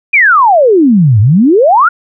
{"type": "exponential two-way sweep", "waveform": "sine", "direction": "down then up", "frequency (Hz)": [2489, 98, 1481], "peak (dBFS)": -3, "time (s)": [0.13, 1.89], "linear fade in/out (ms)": 10, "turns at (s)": 1.2, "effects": []}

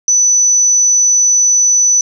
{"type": "tone", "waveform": "sine", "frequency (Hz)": 5980, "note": "F#8", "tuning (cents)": 17, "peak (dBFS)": -7, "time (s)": [0.08, 2.01], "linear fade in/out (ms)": 2, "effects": []}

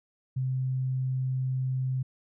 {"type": "tone", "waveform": "sine", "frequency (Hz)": 130, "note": "C3", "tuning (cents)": -11, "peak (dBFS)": -26, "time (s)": [0.36, 2.03], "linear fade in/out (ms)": 10, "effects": []}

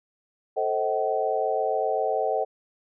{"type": "chord", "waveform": "sine", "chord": "A diminished seventh", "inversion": "none", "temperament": "just", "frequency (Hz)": [440, 528, 633.6, 760.3], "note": ["A4", "C5", "Eb5", "Gb5"], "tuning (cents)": [0, 16, 31, 47], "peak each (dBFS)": [-28, -29, -28, -27], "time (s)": [0.56, 2.45], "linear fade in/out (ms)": 20, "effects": []}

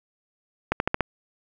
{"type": "accelerating click train", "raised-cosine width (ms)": 0.5, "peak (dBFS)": -6, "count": 5, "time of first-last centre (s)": [0.72, 1.007], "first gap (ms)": 81, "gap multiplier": 0.92, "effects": ["8-bit"]}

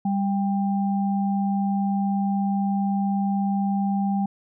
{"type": "tone pair together", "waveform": "sine", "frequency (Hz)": [198, 793], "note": ["G3", "G5"], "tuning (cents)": [18, 20], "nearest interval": "2 octaves", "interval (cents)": 2402, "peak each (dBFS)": [-21, -28], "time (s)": [0.05, 4.26], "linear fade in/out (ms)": 5, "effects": []}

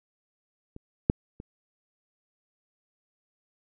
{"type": "clicks", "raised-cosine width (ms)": 3, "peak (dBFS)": [-29, -6, -27], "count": 3, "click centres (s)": [0.764, 1.099, 1.401], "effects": []}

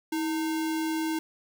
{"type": "tone with sample-and-hold", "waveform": "sine", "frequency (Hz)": 320, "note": "D#4", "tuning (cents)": 49, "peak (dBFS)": -26, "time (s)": [0.12, 1.19], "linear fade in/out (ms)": 5, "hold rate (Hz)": 1225, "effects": []}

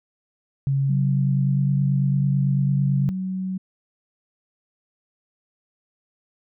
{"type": "tone with pitch glide", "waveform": "sine", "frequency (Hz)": [137.2, 138.39], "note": ["C#3", "C#3"], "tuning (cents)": [-17, -3], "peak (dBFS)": -18, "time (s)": [0.67, 3.09], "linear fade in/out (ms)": 0, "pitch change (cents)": 14, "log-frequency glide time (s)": [1.45, 1.54]}
{"type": "tone", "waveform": "sine", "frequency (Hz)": 187.4, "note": "F#3", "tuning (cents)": 22, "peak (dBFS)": -24, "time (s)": [0.89, 3.58], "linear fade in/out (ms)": 10}
{"effects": []}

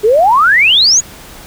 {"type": "exponential sweep", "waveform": "sine", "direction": "up", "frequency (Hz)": [399.9, 7040], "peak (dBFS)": -5, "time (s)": [0.03, 1.01], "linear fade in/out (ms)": 20, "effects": ["pink hiss -34 dBFS RMS until 1.46 s"]}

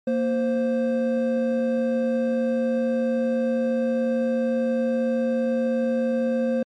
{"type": "tone pair together", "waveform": "triangle", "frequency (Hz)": [233.1, 523.3], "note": ["A#3", "C5"], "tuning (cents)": [0, 0], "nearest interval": "octave + major second", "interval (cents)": 1400, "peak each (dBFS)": -21, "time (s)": [0.07, 6.63], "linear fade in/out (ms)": 5, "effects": ["MP3 48 kbps"]}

